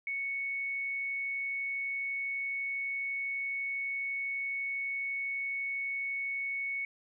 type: tone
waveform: sine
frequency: 2217 Hz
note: C#7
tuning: in tune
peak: -32 dBFS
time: 0.07-6.85 s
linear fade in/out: 2 ms
effects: none